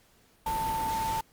sine tone in noise, 890 Hz, A5, 20 cents sharp, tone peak -28 dBFS, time 0.46-1.21 s, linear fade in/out 5 ms, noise pink, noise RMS -37 dBFS, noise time 0.46-1.21 s, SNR +6 dB, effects pink hiss -63 dBFS RMS until 1.32 s + Opus 48 kbps

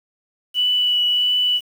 sine tone with vibrato, 2960 Hz, F#7, in tune, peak -15 dBFS, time 0.54-1.61 s, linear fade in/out 50 ms, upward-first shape triangle, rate 1.5 Hz, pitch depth 12 cents each way, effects 7-bit

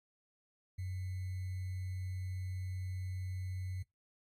sine tone with sample-and-hold, 92.5 Hz, F#2, in tune, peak -37 dBFS, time 0.78-3.83 s, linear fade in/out 10 ms, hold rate 2100 Hz, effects noise-tail reverb RT60 0.2 s tail -24 dB re dry + AAC 48 kbps

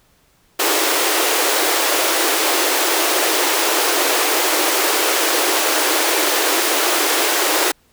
pink high-pass noise, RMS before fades -17 dBFS, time 0.59-7.72 s, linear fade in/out 10 ms, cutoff 300 Hz, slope 96 dB/octave, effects pink hiss -57 dBFS RMS until 7.92 s

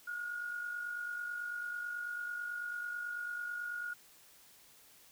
sine tone with amplitude modulation, 1436 Hz, F6, 48 cents sharp, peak -35 dBFS, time 0.07-3.94 s, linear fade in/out 10 ms, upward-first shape sine, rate 49.1 Hz, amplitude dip 50%, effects white hiss -61 dBFS RMS until 5.11 s

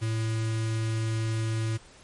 square tone with notch filter, 111.6 Hz, A2, 25 cents sharp, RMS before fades -28 dBFS, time 0.01-1.78 s, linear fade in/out 20 ms, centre 720 Hz, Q 0.88, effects pink hiss -53 dBFS RMS until 2.03 s + MP3 48 kbps

